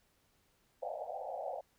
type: band-pass noise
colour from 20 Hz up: white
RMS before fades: -41 dBFS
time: 0.82-1.61 s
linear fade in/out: 10 ms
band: 510 to 810 Hz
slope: 96 dB/octave
effects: pink hiss -73 dBFS RMS until 1.78 s